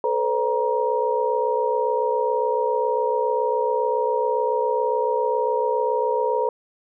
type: tone cluster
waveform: sine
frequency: 436.8 / 504 / 562 / 944 Hz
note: A4 / B4 / C#5 / A#5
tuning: -13 / +35 / +24 / +22 cents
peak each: -24 / -23 / -30 / -24 dBFS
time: 0.04-6.49 s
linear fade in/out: 2 ms
effects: none